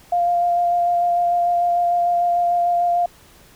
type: tone with vibrato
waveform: sine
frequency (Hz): 698.5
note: F5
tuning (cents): 0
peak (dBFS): -15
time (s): 0.12-3.06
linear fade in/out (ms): 5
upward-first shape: square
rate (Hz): 6.7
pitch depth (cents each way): 10
effects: pink hiss -49 dBFS RMS until 3.55 s